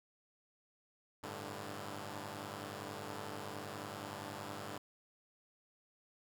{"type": "chord", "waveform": "5% pulse", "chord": "G suspended second", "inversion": "none", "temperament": "equal with one note detuned", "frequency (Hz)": [99.31, 110, 146.83], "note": ["G2", "A2", "D3"], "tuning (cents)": [23, 0, 0], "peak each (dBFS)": [-35, -37, -37], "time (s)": [1.23, 4.78], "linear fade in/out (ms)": 5, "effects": []}